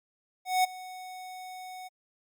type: tone with ADSR envelope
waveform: square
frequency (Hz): 740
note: F#5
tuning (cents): 0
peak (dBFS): -21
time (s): 0.45-1.89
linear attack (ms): 190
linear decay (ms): 14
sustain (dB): -20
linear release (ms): 22
effects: Opus 48 kbps